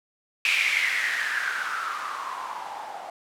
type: noise with low-pass filter sweep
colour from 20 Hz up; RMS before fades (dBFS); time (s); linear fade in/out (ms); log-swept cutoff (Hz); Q
violet; -28; 0.45-3.1; 2; 2500 to 740; 7.2
effects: none